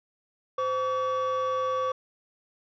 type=tone pair together; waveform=triangle; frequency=516.7 / 1140 Hz; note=C5 / C#6; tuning=-22 / +48 cents; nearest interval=octave + major second; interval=1370 cents; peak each=-25 dBFS; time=0.58-1.92 s; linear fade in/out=5 ms; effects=tanh soft clip ceiling -19 dBFS + resampled to 16000 Hz